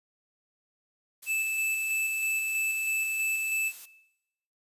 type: noise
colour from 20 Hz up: blue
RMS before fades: -44 dBFS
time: 1.22-3.86 s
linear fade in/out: 10 ms
type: tone with tremolo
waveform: square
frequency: 2628 Hz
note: E7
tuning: 6 cents flat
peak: -26 dBFS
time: 1.26-3.73 s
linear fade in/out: 50 ms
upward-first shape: square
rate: 3.1 Hz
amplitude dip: 25%
effects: noise-tail reverb RT60 0.9 s tail -19 dB re dry + resampled to 32000 Hz